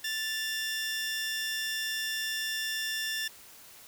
20% pulse tone pair together, 1760 / 2791 Hz, A6 / F7, 0 / -2 cents, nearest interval minor sixth, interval 798 cents, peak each -27 / -33 dBFS, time 0.04-3.28 s, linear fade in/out 5 ms, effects white hiss -52 dBFS RMS until 3.87 s

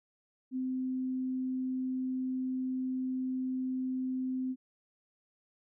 sine tone, 258 Hz, C4, 24 cents flat, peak -31 dBFS, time 0.51-4.56 s, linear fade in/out 50 ms, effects none

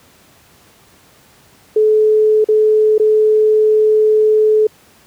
sine tone with dropouts, 430.6 Hz, A4, 37 cents flat, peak -8 dBFS, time 1.76-4.67 s, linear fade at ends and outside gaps 5 ms, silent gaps 2.444-2.486 / 2.981-2.997 s, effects pink hiss -48 dBFS RMS until 5.06 s + high-pass 80 Hz 12 dB/octave

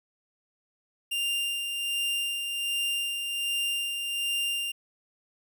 45% pulse tone with tremolo, 2794 Hz, F7, in tune, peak -26 dBFS, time 1.11-4.72 s, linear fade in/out 10 ms, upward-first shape sine, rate 1.3 Hz, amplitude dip 40%, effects none

